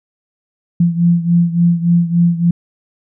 sine beating tone pair, 170.6 / 174.1 Hz, F3 / F3, -40 / -5 cents, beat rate 3.5 Hz, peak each -11 / -15 dBFS, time 0.8-2.51 s, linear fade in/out 5 ms, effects none

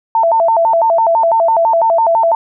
sine tone with vibrato, 776 Hz, G5, 18 cents flat, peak -8 dBFS, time 0.15-2.35 s, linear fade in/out 2 ms, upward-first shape square, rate 6 Hz, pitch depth 260 cents each way, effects none

